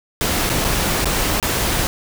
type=noise with dropouts; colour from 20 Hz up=pink; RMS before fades=-19 dBFS; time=0.21-1.87 s; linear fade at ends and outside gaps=0 ms; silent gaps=0.493-0.499 / 0.643-0.648 / 1.045-1.056 / 1.4-1.427 s; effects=none